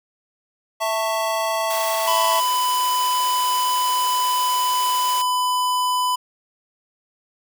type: chord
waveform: square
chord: A major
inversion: second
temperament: equal with one note detuned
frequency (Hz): 659.3 / 892.8 / 1108.7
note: E5 / A5 / C#6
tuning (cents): 0 / +25 / 0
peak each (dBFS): -24 / -26 / -27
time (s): 0.8-2.41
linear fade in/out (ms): 20
type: high-pass noise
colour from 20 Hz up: white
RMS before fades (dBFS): -30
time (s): 1.7-5.22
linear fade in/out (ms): 5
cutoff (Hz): 390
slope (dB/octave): 48
type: tone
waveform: square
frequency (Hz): 1000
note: B5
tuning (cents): +21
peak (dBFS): -19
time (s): 2.07-6.16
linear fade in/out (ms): 10
effects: none